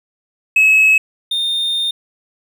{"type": "tone pair in turn", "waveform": "triangle", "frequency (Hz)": [2575, 3642], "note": ["E7", "A#7"], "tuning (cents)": [-41, -41], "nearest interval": "tritone", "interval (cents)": 600, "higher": "second", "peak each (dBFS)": [-5, -14], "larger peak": "first", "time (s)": [[0.56, 0.98], [1.31, 1.91]], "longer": "second", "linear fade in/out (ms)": 5, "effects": ["tanh soft clip ceiling -3 dBFS"]}